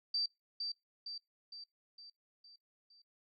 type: tone with echo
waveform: sine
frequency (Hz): 4660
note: D8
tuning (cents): -14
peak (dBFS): -31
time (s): 0.14-0.26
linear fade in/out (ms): 5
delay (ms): 460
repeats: 6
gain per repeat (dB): -5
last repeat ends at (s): 3.02
effects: noise-tail reverb RT60 0.2 s tail -26 dB re dry